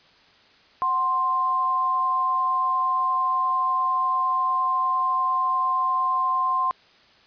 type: tone pair together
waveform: sine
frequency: 742.4 / 1049 Hz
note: F#5 / C6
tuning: +6 / +4 cents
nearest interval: tritone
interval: 598 cents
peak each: -31 / -20 dBFS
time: 0.82-6.71 s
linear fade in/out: 0 ms
effects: white hiss -55 dBFS RMS until 7.26 s + resampled to 11025 Hz